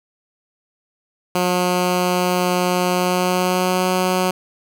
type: tone with pitch glide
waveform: 10% pulse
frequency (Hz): 180.1 to 183.99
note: F#3 to F#3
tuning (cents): -46 to -9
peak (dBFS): -8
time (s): 1.35-4.31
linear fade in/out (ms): 5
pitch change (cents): +37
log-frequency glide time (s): 2.92-3.88
effects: none